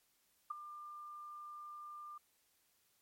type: tone with ADSR envelope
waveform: sine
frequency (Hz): 1196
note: D6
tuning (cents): +31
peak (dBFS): -34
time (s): 0.5-2.18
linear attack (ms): 10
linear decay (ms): 10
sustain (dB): -13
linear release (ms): 6
effects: white hiss -75 dBFS RMS until 3.01 s + MP3 64 kbps